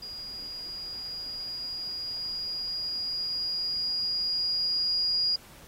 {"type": "tone with level ramp", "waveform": "sine", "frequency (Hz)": 4864, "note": "D#8", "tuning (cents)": -40, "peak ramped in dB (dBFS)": [-37, -23], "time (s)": [0.02, 5.36], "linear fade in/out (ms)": 5, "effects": ["pink hiss -52 dBFS RMS until 5.67 s", "AAC 48 kbps"]}